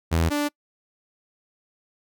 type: tone pair in turn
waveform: sawtooth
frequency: 82.4 / 292.9 Hz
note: E2 / D4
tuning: 0 / -5 cents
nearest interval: octave + minor seventh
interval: 2195 cents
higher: second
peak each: -15 / -18 dBFS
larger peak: first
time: 0.11-0.3 / 0.3-0.49 s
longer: neither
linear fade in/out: 20 ms
effects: noise-tail reverb RT60 0.1 s tail -26 dB re dry